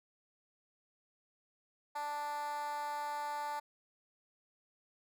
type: tone with high-pass filter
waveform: 10% pulse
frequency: 293.7 Hz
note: D4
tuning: in tune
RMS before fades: -39 dBFS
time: 1.95-3.6 s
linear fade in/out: 10 ms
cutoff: 800 Hz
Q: 9.2
effects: none